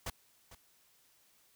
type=noise with echo; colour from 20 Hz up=pink; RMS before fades=-38 dBFS; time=0.06-0.1 s; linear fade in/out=5 ms; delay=450 ms; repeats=1; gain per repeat=-15 dB; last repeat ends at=0.55 s; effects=white hiss -68 dBFS RMS until 1.55 s